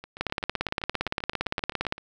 two click trains, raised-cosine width 0.3 ms, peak -10 / -24 dBFS, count 31 / 16, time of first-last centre 0.21-1.924 / 0.04-1.98 s, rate 17.5 / 7.73 Hz, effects none

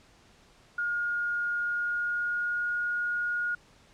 sine tone with pitch glide, 1425 to 1436.6 Hz, F6 to F6, +34 to +48 cents, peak -27 dBFS, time 0.78-3.55 s, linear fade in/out 5 ms, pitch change +14 cents, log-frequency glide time 1.48-2.75 s, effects pink hiss -59 dBFS RMS until 3.93 s + low-pass 7000 Hz 12 dB/octave

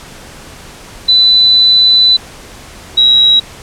sine tone pair in turn, 3994 / 3857 Hz, B7 / B7, +19 / -42 cents, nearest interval minor second, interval 61 cents, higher first, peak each -4 dBFS, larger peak neither, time 1.08-2.17 / 2.97-3.4 s, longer first, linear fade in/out 10 ms, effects pink hiss -33 dBFS RMS until 3.62 s + low-pass 10000 Hz 12 dB/octave

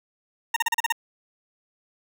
20% pulse tone bursts, 923 Hz, A#5, 17 cents flat, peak -15 dBFS, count 7, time 0.54-0.924 s, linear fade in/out 5 ms, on 24 ms, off 36 ms, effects none

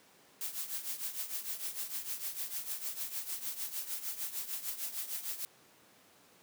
blue noise with tremolo, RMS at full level -36 dBFS, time 0.41-5.45 s, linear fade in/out 0 ms, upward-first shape triangle, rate 6.6 Hz, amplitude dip 80%, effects pink hiss -62 dBFS RMS until 6.42 s + high-pass 200 Hz 12 dB/octave

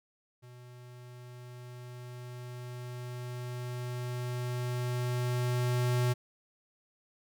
square tone with level ramp, 123.47 Hz, B2, in tune, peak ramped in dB -50 to -26 dBFS, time 0.42-6.14 s, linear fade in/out 20 ms, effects none

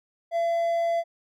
triangle tone, 676 Hz, E5, 43 cents sharp, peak -20 dBFS, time 0.31-1.04 s, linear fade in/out 50 ms, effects none

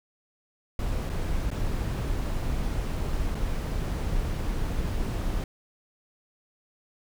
brown noise with dropouts, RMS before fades -28 dBFS, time 0.79-5.44 s, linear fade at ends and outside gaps 2 ms, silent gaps 1.094-1.098 / 1.504-1.513 / 3.347-3.351 s, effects none

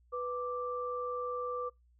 sine tone pair together, 493.9 / 1174.7 Hz, B4 / D6, 0 / 0 cents, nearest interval octave + minor third, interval 1500 cents, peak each -36 / -37 dBFS, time 0.12-1.7 s, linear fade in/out 20 ms, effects noise-tail reverb RT60 0.2 s tail -26 dB re dry + added 60 Hz sine -63 dBFS peak until 1.99 s

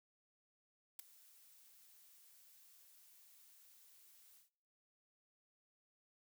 blue noise with ADSR envelope, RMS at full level -43 dBFS, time 0.99-4.5 s, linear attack 3 ms, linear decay 9 ms, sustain -22 dB, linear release 130 ms, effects noise-tail reverb RT60 0.8 s tail -25 dB re dry

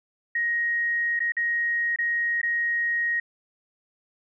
sine tone with dropouts, 1879 Hz, A#6, 13 cents sharp, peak -22 dBFS, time 0.35-3.2 s, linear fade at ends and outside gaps 5 ms, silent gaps 1.193-1.202 / 1.321-1.367 / 1.961-1.986 / 2.416-2.43 s, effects none

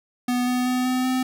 square tone with pitch steps, 246.9 / 249.3 / 251.8 / 254.3 / 256.8 Hz, B3 / B3 / B3 / C4 / C4, 0 / +16 / +34 / -49 / -32 cents, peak -21 dBFS, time 0.28-1.23 s, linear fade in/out 5 ms, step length 190 ms, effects none

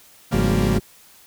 45% pulse chord, G half-diminished seventh, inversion second, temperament equal, 138.59 / 174.61 / 196 / 233.1 Hz, Db3 / F3 / G3 / Bb3, 0 / 0 / 0 / 0 cents, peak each -25 dBFS, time 0.31-0.79 s, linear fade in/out 20 ms
harmonic tone, 52.9 Hz, G#1, 33 cents sharp, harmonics 1 / 2 / 4 / 5 / 6 / 7 / 8, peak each -24 / -24 / -27 / -32 / -35 / -25 / -35 dBFS, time 0.33-0.8 s, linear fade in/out 10 ms
effects white hiss -50 dBFS RMS until 1.26 s

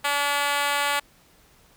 5% pulse tone with high-pass filter, 286.5 Hz, D4, 43 cents flat, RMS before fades -24 dBFS, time 0.04-1 s, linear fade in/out 10 ms, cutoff 770 Hz, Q 1.5, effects pink hiss -57 dBFS RMS until 1.76 s

